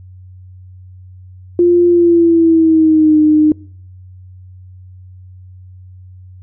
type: tone with pitch glide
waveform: sine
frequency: 349.2 to 305.8 Hz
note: F4 to D#4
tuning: 0 to -30 cents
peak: -6 dBFS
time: 1.59-3.52 s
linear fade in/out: 2 ms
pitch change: -230 cents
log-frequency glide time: 1.88-3.18 s
effects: noise-tail reverb RT60 0.6 s tail -25 dB re dry + added 92 Hz sine -34 dBFS peak until 6.42 s